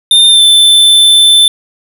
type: tone with pitch glide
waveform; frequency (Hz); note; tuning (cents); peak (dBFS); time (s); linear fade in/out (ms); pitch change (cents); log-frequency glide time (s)
square; 3611 to 3533; A7 to A7; +44 to +6; -3; 0.11-1.48; 2; -38; 0.29-0.42
effects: none